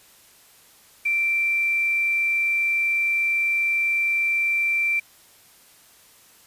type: tone with quantisation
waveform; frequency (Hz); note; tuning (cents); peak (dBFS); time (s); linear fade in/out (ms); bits
sine; 2349; D7; 0; -19; 1.05-5; 10; 7
effects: white hiss -53 dBFS RMS until 6.46 s + resampled to 32000 Hz